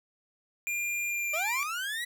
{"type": "tone with pitch glide", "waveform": "square", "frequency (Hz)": [2400, 2363], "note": ["D7", "D7"], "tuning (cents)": [37, 10], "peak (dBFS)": -30, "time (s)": [0.67, 1.63], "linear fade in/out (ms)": 0, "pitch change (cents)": -27, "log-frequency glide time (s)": [1.09, 1.46]}
{"type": "linear sweep", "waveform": "30% pulse", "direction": "up", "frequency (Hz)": [587.3, 1975.5], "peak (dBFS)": -29, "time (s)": [1.33, 2.05], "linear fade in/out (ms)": 10}
{"effects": []}